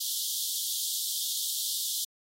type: high-pass noise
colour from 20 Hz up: pink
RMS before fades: -32 dBFS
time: 0-2.05 s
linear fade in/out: 10 ms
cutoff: 3200 Hz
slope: 96 dB/octave
effects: AAC 48 kbps